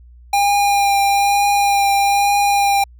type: tone with vibrato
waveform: square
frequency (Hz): 804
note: G5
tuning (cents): +44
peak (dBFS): -13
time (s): 0.33-2.84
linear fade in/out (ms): 5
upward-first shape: triangle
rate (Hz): 1.1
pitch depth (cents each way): 18
effects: added 60 Hz sine -40 dBFS peak until 2.99 s